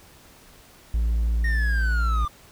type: tone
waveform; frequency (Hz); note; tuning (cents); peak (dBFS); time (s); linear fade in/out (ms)
triangle; 56.9; A#1; -41; -17; 0.94-2.25; 0
type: linear sweep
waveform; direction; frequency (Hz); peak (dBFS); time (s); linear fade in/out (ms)
triangle; down; 1864.7 to 1174.7; -24; 1.44-2.28; 5
effects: tanh soft clip ceiling -12 dBFS + pink hiss -51 dBFS RMS until 2.51 s